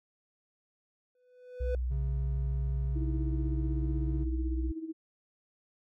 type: tone with exponential growth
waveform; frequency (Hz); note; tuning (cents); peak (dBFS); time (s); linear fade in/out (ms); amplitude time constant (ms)
triangle; 498.6; B4; +16; -28; 1.15-1.75; 2; 130
type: tone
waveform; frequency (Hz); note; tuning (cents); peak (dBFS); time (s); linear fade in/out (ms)
sine; 61.74; B1; 0; -29; 1.6-4.72; 10
type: tone with pitch glide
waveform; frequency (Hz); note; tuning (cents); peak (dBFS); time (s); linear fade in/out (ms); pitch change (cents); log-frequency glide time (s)
triangle; 135.4 to 138.01; C#3 to C#3; -40 to -7; -33; 1.9-4.25; 20; +33; 3.46-3.99
type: tone with tremolo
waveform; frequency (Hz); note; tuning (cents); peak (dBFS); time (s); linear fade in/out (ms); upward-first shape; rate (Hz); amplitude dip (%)
sine; 321.4; E4; -44; -33; 2.95-4.93; 20; sine; 16; 70
effects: none